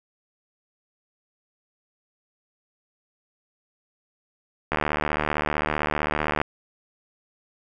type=click train; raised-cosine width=0.5 ms; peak=-8 dBFS; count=129; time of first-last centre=4.72-6.415 s; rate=75.5 Hz; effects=none